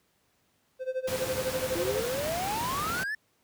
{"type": "tone with tremolo", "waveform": "triangle", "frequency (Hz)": 517, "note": "C5", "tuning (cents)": -21, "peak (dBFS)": -24, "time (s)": [0.79, 2.07], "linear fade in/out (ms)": 50, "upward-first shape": "sine", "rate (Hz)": 12, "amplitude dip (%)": 90}
{"type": "noise", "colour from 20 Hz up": "pink", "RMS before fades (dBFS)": -34, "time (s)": [1.07, 3.04], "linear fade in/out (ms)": 10}
{"type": "exponential sweep", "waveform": "triangle", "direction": "up", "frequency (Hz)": [329.5, 1800], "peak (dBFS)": -28, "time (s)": [1.75, 3.15], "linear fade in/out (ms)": 5}
{"effects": ["pink hiss -70 dBFS RMS until 3.43 s", "high-pass 80 Hz 12 dB/octave"]}